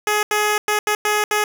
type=tone bursts at uneven times; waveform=10% pulse; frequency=420.6 Hz; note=G#4; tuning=22 cents sharp; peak=-8 dBFS; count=6; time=0.07-0.23 / 0.31-0.58 / 0.68-0.79 / 0.87-0.95 / 1.05-1.24 / 1.31-1.44 s; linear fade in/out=2 ms; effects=none